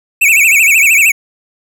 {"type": "tone with vibrato", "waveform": "square", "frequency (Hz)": 2446, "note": "D#7", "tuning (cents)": -30, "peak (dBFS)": -6, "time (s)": [0.21, 1.12], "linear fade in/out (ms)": 10, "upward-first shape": "sine", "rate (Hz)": 13, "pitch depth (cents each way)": 180, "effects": []}